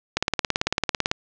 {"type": "click train", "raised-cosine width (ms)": 0.2, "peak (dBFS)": -3, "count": 18, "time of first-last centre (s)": [0.17, 1.114], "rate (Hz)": 18, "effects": ["low-pass 7000 Hz 12 dB/octave"]}